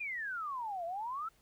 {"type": "exponential two-way sweep", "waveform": "sine", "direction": "down then up", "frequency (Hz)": [2489, 659.3, 1362], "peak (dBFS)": -36, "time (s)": [0, 1.29], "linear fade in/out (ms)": 10, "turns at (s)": 0.85, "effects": ["pink hiss -69 dBFS RMS until 1.41 s"]}